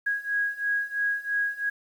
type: beating tone pair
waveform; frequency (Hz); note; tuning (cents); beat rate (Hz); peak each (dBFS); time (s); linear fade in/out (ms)
sine; 1649 / 1652; G#6 / G#6; -13 / -10; 3; -29 / -27; 0.06-1.7; 10
effects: 9-bit